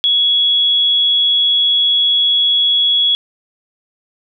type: tone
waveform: sine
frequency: 3355 Hz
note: G#7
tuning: 17 cents sharp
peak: -10 dBFS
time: 0.04-3.15 s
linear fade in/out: 0 ms
effects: none